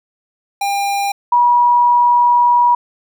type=tone pair in turn; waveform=square / sine; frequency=801 / 965.6 Hz; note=G5 / B5; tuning=+37 / -39 cents; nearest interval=minor third; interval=324 cents; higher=second; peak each=-16 / -8 dBFS; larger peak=second; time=0.61-1.12 / 1.32-2.75 s; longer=second; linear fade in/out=5 ms; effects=none